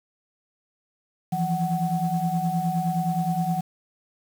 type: tone cluster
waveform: sine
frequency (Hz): 165.3 / 174.9 / 746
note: E3 / F3 / F#5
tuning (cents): +5 / +3 / +14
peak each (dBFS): -26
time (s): 1.32-3.61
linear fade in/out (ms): 10
effects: tanh soft clip ceiling -12 dBFS + 7-bit